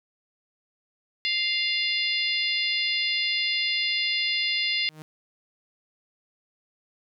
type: harmonic tone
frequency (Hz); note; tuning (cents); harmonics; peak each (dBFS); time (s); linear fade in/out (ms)
698.5; F5; 0; 3 / 4 / 5 / 6 / 7; -28 / -29 / -30 / -31 / -31; 1.25-4.89; 0
type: tone with exponential growth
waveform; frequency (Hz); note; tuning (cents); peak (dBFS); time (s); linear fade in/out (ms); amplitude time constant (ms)
sawtooth; 155.1; D#3; -5; -33; 4.77-5.02; 0; 53
effects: none